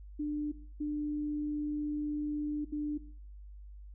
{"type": "tone bursts at uneven times", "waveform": "sine", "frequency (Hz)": 297.3, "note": "D4", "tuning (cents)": 21, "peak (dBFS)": -31, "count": 3, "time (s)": [[0.19, 0.52], [0.8, 2.65], [2.72, 2.98]], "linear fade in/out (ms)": 10, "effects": ["noise-tail reverb RT60 0.5 s tail -18 dB re dry", "added 50 Hz sine -46 dBFS peak until 3.94 s"]}